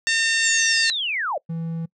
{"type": "harmonic tone", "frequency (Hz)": 907, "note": "A#5", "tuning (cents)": -48, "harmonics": [2, 3, 4, 5, 6, 7, 8, 9], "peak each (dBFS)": [-21, -25, -27, -29, -31, -32, -33, -34], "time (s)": [0.07, 0.9], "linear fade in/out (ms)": 0}
{"type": "linear sweep", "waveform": "sine", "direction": "down", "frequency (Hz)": [7560, 510], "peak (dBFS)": -22, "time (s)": [0.43, 1.38], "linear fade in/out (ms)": 5}
{"type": "tone", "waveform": "triangle", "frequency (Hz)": 164.81, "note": "E3", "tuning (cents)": 0, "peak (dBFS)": -23, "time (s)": [1.49, 1.86], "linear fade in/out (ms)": 10}
{"effects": ["noise-tail reverb RT60 0.1 s tail -24 dB re dry"]}